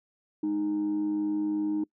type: tone pair together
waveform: sine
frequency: 206.1 / 308.8 Hz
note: G#3 / D#4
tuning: -13 / -13 cents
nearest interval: perfect fifth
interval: 700 cents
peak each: -35 / -24 dBFS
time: 0.43-1.84 s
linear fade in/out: 5 ms
effects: noise-tail reverb RT60 0.1 s tail -24 dB re dry + tanh soft clip ceiling -23 dBFS